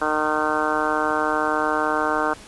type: harmonic tone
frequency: 153.3 Hz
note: D#3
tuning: 25 cents flat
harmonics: 2 / 3 / 4 / 5 / 6 / 7 / 8 / 9 / 10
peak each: -28 / -28 / -28 / -28 / -28 / -28 / -28 / -28 / -28 dBFS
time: 0.01-2.34 s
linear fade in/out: 10 ms
effects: pink hiss -43 dBFS RMS until 2.47 s + resampled to 24000 Hz